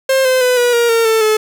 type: tone with pitch steps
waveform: 45% pulse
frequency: 531 / 515.6 / 500.6 / 486.1 / 472 / 458.3 / 445 / 432.1 Hz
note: C5 / C5 / B4 / B4 / A#4 / A#4 / A4 / A4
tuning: +25 / -26 / +23 / -28 / +22 / -29 / +20 / -31 cents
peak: -10 dBFS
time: 0.09-1.37 s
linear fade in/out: 5 ms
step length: 160 ms
effects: 8-bit